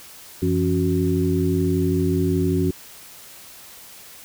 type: harmonic tone with a mistuned harmonic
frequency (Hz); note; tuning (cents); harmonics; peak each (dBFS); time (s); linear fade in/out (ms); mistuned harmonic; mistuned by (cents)
91.9; F#2; -11; 1 / 2 / 3 / 4; -23 / -23 / -23 / -23; 0.42-2.71; 5; 2; -130
effects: white hiss -43 dBFS RMS until 4.24 s